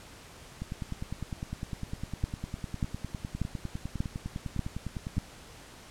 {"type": "two click trains", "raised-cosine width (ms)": 5, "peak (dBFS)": [-16, -22], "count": [6, 46], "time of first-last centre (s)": [[2.24, 5.181], [0.62, 5.17]], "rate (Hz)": [1.7, 9.89], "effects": ["pink hiss -50 dBFS RMS until 5.9 s", "low-pass 10000 Hz 12 dB/octave"]}